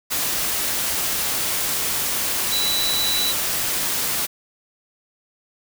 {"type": "tone in noise", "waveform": "sine", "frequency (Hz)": 3951, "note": "B7", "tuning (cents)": 0, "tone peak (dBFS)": -21, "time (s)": [2.51, 3.33], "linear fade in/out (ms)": 20, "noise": "white", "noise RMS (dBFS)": -23, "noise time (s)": [0.1, 4.27], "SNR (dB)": -1, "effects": []}